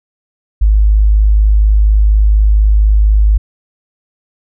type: tone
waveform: sine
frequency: 52.1 Hz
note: G#1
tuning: 6 cents sharp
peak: -5 dBFS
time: 0.61-3.38 s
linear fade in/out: 10 ms
effects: none